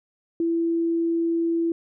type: tone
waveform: sine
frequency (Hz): 333.8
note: E4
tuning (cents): +22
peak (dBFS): -20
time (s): 0.4-1.72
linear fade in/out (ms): 2
effects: none